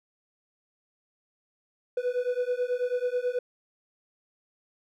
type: beating tone pair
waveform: triangle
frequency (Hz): 490.3 / 499.5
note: B4 / B4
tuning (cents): -13 / +20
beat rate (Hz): 9.2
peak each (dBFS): -27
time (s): 1.97-3.39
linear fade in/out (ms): 5
effects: none